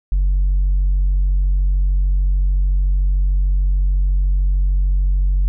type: tone with tanh clipping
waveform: triangle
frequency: 46.79 Hz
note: F#1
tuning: 20 cents sharp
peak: -13 dBFS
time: 0.12-5.48 s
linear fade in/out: 0 ms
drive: 6 dB
effects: none